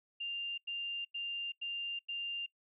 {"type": "tone bursts", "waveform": "sine", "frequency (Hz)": 2794, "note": "F7", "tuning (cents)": 0, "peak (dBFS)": -36, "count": 5, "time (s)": [0.2, 2.464], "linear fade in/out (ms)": 10, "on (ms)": 380, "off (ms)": 91, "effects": ["noise-tail reverb RT60 0.1 s tail -25 dB re dry"]}